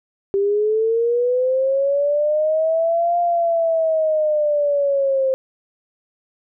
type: linear two-way sweep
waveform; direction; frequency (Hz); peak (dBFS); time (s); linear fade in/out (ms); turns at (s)
sine; up then down; 392 to 698.5 to 524; -15; 0.34-5.34; 0; 3.19
effects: none